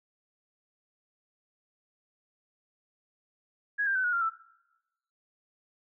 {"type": "tone with pitch steps", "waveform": "sine", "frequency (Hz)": [1661, 1587.8, 1517.9, 1451, 1387.1, 1326], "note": ["G#6", "G6", "F#6", "F#6", "F6", "E6"], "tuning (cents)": [0, 22, 44, -34, -12, 10], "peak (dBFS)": -25, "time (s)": [3.78, 4.302], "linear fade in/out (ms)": 20, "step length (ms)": 87, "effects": ["noise-tail reverb RT60 1.0 s tail -22 dB re dry"]}